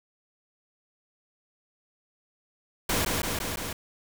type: noise with echo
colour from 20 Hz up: pink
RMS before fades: -26 dBFS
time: 2.89-3.05 s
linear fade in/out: 5 ms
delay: 170 ms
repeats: 4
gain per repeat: -2 dB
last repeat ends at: 3.73 s
effects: none